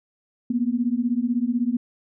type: beating tone pair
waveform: sine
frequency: 233.1 / 249.1 Hz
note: A#3 / B3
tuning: 0 / +15 cents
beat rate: 16 Hz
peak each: -23 dBFS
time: 0.5-1.77 s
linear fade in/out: 5 ms
effects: none